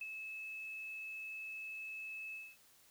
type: tone with ADSR envelope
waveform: sine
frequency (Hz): 2600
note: E7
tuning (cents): -24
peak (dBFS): -39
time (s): 0.01-2.57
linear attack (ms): 4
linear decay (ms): 31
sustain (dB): -4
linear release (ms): 230
effects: white hiss -66 dBFS RMS until 2.9 s